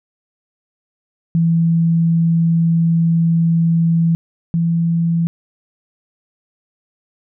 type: tone pair in turn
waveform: sine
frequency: 166.1 / 167.45 Hz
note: E3 / E3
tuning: +13 / +27 cents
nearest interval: unison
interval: 14 cents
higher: second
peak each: -11 / -13 dBFS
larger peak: first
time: 1.35-4.15 / 4.54-5.27 s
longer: first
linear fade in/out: 0 ms
effects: none